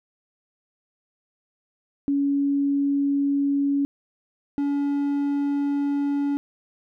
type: tone pair in turn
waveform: sine / triangle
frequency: 281.1 / 284 Hz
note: C#4 / C#4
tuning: +24 / +42 cents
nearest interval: unison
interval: 18 cents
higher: second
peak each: -19 dBFS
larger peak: neither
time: 2.08-3.85 / 4.58-6.37 s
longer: second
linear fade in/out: 0 ms
effects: none